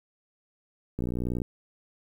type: click train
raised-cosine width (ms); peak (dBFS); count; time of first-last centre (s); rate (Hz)
3; -18; 27; 0.99-1.418; 60.7
effects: 9-bit